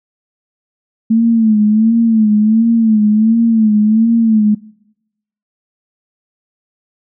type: tone with vibrato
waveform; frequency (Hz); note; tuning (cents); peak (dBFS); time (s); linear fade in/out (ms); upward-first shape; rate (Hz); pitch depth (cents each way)
sine; 220.5; A3; +4; -7; 1.1-4.55; 10; sine; 1.4; 83
effects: noise-tail reverb RT60 0.9 s tail -23 dB re dry